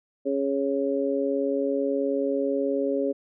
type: harmonic tone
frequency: 138.5 Hz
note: C#3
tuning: 1 cent flat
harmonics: 2 / 3 / 4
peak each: -27 / -27 / -27 dBFS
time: 0.25-3.13 s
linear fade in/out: 20 ms
effects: none